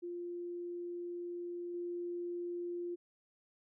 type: tone with level steps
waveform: sine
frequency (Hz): 349.2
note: F4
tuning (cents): 0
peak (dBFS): -39 / -37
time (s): 0.02-2.96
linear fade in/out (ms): 20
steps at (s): 1.74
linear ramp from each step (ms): 2
effects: none